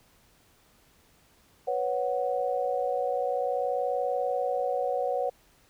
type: chord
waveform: sine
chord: B suspended second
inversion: none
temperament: equal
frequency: 493.9 / 554.4 / 740 Hz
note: B4 / C#5 / F#5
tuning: 0 / 0 / 0 cents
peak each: -30 dBFS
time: 1.67-5.3 s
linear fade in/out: 10 ms
effects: pink hiss -62 dBFS RMS until 5.69 s